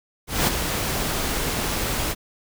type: noise with ADSR envelope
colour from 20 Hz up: pink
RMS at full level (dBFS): -18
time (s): 0.27-2.15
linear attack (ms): 200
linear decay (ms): 22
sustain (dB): -7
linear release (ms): 38
effects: none